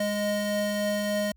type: tone pair together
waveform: square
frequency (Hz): 206.2 / 622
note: G#3 / D#5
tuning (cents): -12 / -1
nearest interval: octave + perfect fifth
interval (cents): 1911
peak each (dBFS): -30 / -28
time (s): 0-1.32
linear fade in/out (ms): 5
effects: added 60 Hz sine -56 dBFS peak until 1.36 s